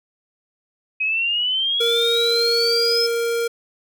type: exponential sweep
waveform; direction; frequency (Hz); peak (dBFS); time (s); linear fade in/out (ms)
sine; up; 2524 to 5250; -18; 1-3.07; 10
type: tone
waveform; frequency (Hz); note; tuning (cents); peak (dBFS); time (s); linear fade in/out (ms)
square; 466.2; A#4; 0; -20; 1.8-3.48; 10
effects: none